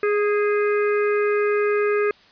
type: harmonic tone with a mistuned harmonic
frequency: 415.3 Hz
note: G#4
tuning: in tune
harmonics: 1 / 3 / 4 / 5 / 6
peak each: -18 / -28 / -30 / -32 / -34 dBFS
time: 0.03-2.11 s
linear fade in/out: 2 ms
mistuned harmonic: 4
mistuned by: -24 cents
effects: white hiss -52 dBFS RMS until 2.31 s + resampled to 11025 Hz